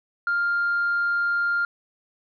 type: tone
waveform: sine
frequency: 1400 Hz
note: F6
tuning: 4 cents sharp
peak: -19 dBFS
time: 0.27-1.65 s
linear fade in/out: 2 ms
effects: tanh soft clip ceiling -17 dBFS